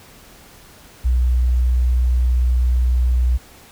sine tone, 61.74 Hz, B1, in tune, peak -13 dBFS, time 1.04-3.38 s, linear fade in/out 20 ms, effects pink hiss -45 dBFS RMS until 3.71 s

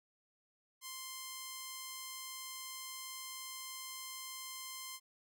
5% pulse tone, 1046.5 Hz, C6, in tune, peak -32 dBFS, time 0.81-5 s, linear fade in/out 50 ms, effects none

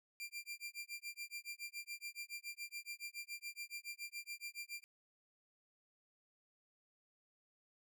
sawtooth tone with tremolo, 2376 Hz, D7, 20 cents sharp, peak -39 dBFS, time 0.2-4.84 s, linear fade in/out 0 ms, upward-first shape sine, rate 7.1 Hz, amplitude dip 100%, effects none

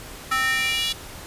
square tone with high-pass filter sweep, 261.6 Hz, C4, in tune, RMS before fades -23 dBFS, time 0.31-0.93 s, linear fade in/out 10 ms, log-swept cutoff 1400 to 3400 Hz, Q 4.1, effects pink hiss -39 dBFS RMS until 1.26 s + resampled to 32000 Hz

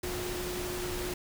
sine tone in noise, 359.2 Hz, F4, 49 cents sharp, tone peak -36 dBFS, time 0.03-1.14 s, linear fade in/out 5 ms, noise pink, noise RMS -37 dBFS, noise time 0.03-1.14 s, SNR -2 dB, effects none

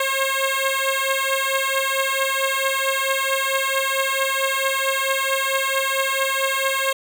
10% pulse beating tone pair, 536 / 540.5 Hz, C5 / C#5, +42 / -44 cents, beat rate 4.5 Hz, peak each -14 dBFS, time 0-6.93 s, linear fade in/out 5 ms, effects none

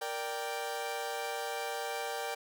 sawtooth chord, G minor, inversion first, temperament equal, 466.2 / 587.3 / 784 Hz, Bb4 / D5 / G5, 0 / 0 / 0 cents, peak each -36 / -37 / -34 dBFS, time 0.01-2.35 s, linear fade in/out 10 ms, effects none

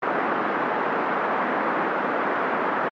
white band-pass noise, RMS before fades -24 dBFS, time 0.02-2.89 s, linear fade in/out 10 ms, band 210 to 1500 Hz, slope 24 dB/octave, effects MP3 48 kbps

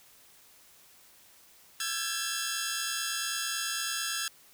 10% pulse tone cluster, 1339 / 1594 / 1663 / 1723 Hz, E6 / G6 / G#6 / A6, +27 / +28 / +2 / -37 cents, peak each -28 dBFS, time 1.8-4.28 s, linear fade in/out 2 ms, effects white hiss -58 dBFS RMS until 4.53 s

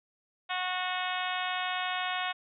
harmonic tone, 366.1 Hz, F#4, 18 cents flat, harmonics 2 / 3 / 4 / 5 / 6 / 7 / 8 / 9 / 10, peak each -35 / -37 / -38 / -39 / -40 / -40 / -41 / -42 / -42 dBFS, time 0.49-2.33 s, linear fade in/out 20 ms, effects none

